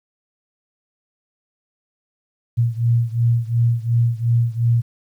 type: beating tone pair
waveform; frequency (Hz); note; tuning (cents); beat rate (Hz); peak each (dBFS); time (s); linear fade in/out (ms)
sine; 116.54 / 119.34; A#2 / A#2; 0 / +41; 2.8; -17 / -19; 2.57-4.82; 20
effects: 9-bit